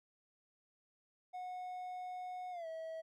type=tone with pitch glide; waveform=triangle; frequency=730 to 646.6 Hz; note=F#5 to E5; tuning=-24 to -34 cents; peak=-40 dBFS; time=1.33-3.02 s; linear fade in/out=20 ms; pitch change=-210 cents; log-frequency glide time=2.51-2.67 s; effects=none